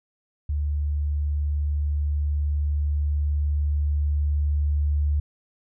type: tone with level ramp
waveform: sine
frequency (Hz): 73.42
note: D2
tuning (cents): 0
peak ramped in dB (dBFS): -22 to -19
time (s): 0.49-5.2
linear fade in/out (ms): 5
effects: none